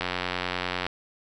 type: click train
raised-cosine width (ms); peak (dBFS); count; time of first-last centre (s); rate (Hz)
0.3; -11; 78; 0.01-0.866; 90
effects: none